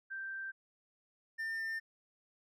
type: tone pair in turn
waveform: sine / triangle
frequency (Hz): 1568 / 1801.1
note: G6 / A6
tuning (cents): 0 / +40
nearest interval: major second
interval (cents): 240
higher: second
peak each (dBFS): -39 / -34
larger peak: second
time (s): 0.1-0.52 / 1.38-1.8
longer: neither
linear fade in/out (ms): 20
effects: none